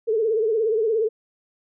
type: tone with vibrato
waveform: sine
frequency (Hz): 441.6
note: A4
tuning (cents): +6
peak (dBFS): -18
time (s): 0.07-1.09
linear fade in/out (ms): 20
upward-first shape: triangle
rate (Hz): 17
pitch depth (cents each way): 110
effects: none